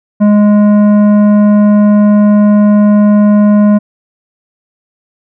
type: tone with tanh clipping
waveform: sine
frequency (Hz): 207.7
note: G#3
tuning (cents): 0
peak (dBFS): -5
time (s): 0.2-3.79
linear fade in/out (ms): 20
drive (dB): 11
effects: none